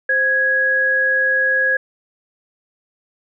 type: tone pair together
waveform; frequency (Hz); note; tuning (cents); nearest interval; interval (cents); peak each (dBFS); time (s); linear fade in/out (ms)
sine; 523.2 / 1661.2; C5 / G#6; 0 / 0; octave + minor sixth; 2000; -23 / -14; 0.09-1.77; 5
effects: none